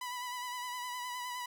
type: tone with vibrato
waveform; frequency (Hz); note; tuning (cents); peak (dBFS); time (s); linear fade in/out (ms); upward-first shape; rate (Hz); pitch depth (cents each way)
sawtooth; 989; B5; +2; -34; 0.01-1.46; 5; sine; 9.7; 31
effects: none